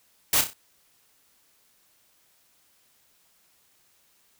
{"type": "noise with echo", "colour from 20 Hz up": "white", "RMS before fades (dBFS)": -21, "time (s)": [0.33, 0.41], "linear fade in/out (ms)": 2, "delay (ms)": 31, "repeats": 4, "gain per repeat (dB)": -7, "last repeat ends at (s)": 0.534, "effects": ["white hiss -64 dBFS RMS until 4.39 s"]}